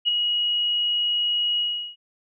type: tone with ADSR envelope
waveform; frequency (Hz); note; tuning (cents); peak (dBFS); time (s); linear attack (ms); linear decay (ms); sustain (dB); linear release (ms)
sine; 2900; F#7; -35; -15; 0.05-1.96; 33; 5; -5; 370
effects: none